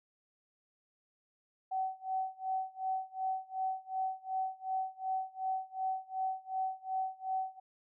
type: tone with tremolo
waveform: sine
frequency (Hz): 758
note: F#5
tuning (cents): +42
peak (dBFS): -30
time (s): 1.71-7.6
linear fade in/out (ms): 10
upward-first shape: sine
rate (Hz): 2.7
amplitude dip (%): 95
effects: none